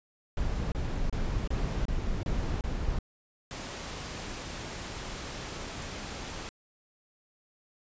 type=noise bursts; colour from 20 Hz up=brown; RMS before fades=-30 dBFS; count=7; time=0.37-2.988 s; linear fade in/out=2 ms; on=350 ms; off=28 ms
type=noise; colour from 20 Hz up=pink; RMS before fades=-39 dBFS; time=3.51-6.49 s; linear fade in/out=0 ms
effects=resampled to 16000 Hz